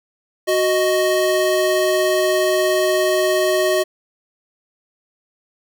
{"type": "tone pair together", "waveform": "square", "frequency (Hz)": [370, 622.3], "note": ["F#4", "D#5"], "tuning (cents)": [0, 0], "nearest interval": "major sixth", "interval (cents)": 900, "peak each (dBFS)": [-19, -18], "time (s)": [0.47, 3.84], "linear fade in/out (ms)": 20, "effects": []}